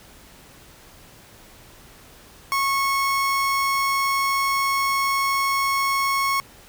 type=tone; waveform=30% pulse; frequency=1097 Hz; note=C#6; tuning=18 cents flat; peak=-17 dBFS; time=2.52-6.4 s; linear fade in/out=0 ms; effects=pink hiss -48 dBFS RMS until 6.68 s